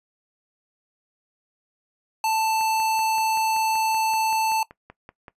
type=tone; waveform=square; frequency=883 Hz; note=A5; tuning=6 cents sharp; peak=-21 dBFS; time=2.24-4.63 s; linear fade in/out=2 ms
type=click train; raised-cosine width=0.5 ms; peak=-26 dBFS; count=15; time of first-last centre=2.61-5.282 s; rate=5.24 Hz
effects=noise-tail reverb RT60 0.1 s tail -18 dB re dry + resampled to 32000 Hz